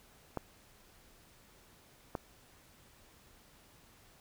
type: clicks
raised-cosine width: 1 ms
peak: -21 dBFS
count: 2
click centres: 0.373 / 2.152 s
effects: pink hiss -62 dBFS RMS until 4.2 s